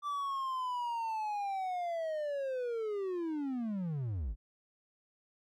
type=linear sweep; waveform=triangle; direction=down; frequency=1174.7 to 41.07 Hz; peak=-31 dBFS; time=0.02-4.36 s; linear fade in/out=50 ms; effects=MP3 96 kbps